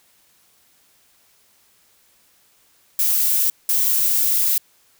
violet noise bursts at uneven times, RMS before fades -18 dBFS, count 2, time 2.99-3.5 / 3.69-4.58 s, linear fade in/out 2 ms, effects white hiss -58 dBFS RMS until 4.99 s

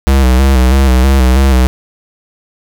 square tone with vibrato, 65.41 Hz, C2, in tune, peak -6 dBFS, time 0.07-1.67 s, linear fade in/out 0 ms, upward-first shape square, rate 3.1 Hz, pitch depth 53 cents each way, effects none

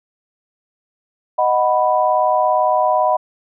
sine chord, B major, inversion first, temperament equal, 622.3 / 740 / 987.8 Hz, D#5 / F#5 / B5, 0 / 0 / 0 cents, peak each -17 dBFS, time 1.38-3.17 s, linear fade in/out 10 ms, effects none

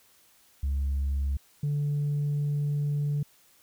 sine tone pair in turn, 69.3 / 145.62 Hz, C#2 / D3, 0 / -14 cents, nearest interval octave + minor second, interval 1286 cents, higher second, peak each -23 dBFS, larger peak neither, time 0.63-1.37 / 1.63-3.23 s, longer second, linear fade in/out 5 ms, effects tanh soft clip ceiling -23 dBFS + white hiss -61 dBFS RMS until 3.62 s

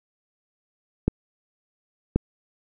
clicks, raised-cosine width 3 ms, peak -6 dBFS, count 2, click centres 1.08 / 2.16 s, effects none

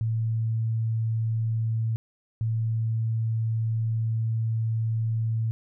sine tone pair in turn, 112.4 / 112.4 Hz, A2 / A2, +37 / +37 cents, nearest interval unison, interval 0 cents, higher neither, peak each -23 dBFS, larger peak neither, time 0.01-1.96 / 2.41-5.51 s, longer second, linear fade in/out 0 ms, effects none

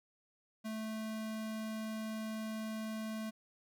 square tone, 219 Hz, A3, 8 cents flat, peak -39 dBFS, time 0.64-3.31 s, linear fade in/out 20 ms, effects none

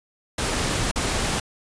pink noise with dropouts, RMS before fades -24 dBFS, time 0.38-1.4 s, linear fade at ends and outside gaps 5 ms, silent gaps 0.914-0.958 s, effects resampled to 22050 Hz

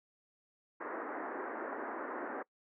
pink band-pass noise, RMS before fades -41 dBFS, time 0.8-2.43 s, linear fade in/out 10 ms, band 260 to 1800 Hz, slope 48 dB/octave, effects noise-tail reverb RT60 0.1 s tail -23 dB re dry

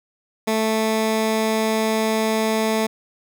15% pulse tone, 220 Hz, A3, in tune, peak -12 dBFS, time 0.47-2.87 s, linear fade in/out 10 ms, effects none

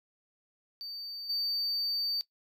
triangle tone with level steps, 4600 Hz, D8, 37 cents flat, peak -37 / -28 dBFS, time 0.81-2.21 s, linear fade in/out 0 ms, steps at 1.29 s, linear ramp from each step 10 ms, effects noise-tail reverb RT60 0.1 s tail -17 dB re dry

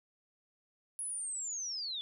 sine linear sweep, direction down, 10548 to 3400 Hz, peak -36 dBFS, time 0.99-2.01 s, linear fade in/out 0 ms, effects none

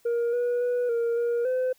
sine tone with pitch steps, 471.2 / 484.9 / 489.6 / 466.8 / 473.4 / 511 Hz, A#4 / B4 / B4 / A#4 / A#4 / C5, +19 / -32 / -15 / +2 / +27 / -41 cents, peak -20 dBFS, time 0.05-1.73 s, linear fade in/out 10 ms, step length 280 ms, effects tanh soft clip ceiling -22 dBFS + white hiss -63 dBFS RMS until 1.78 s

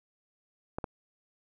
clicks, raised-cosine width 1 ms, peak -19 dBFS, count 2, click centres 0.785 / 0.842 s, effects 10-bit

